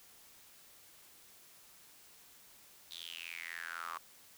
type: tone with high-pass filter sweep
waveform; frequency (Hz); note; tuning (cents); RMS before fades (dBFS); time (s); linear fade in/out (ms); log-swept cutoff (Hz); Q
square; 42; E1; +33; -45; 2.91-3.98; 0; 3800 to 1100; 7.7
effects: white hiss -60 dBFS RMS until 4.37 s